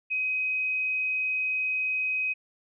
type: tone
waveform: sine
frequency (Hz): 2523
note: D#7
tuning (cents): +23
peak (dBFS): -25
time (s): 0.1-2.34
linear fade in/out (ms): 20
effects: none